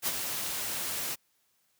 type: noise with ADSR envelope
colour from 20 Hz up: white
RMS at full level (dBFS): -28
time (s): 0.02-1.16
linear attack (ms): 54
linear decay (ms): 36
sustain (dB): -6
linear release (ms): 25
effects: white hiss -72 dBFS RMS until 1.79 s + high-pass 60 Hz 12 dB/octave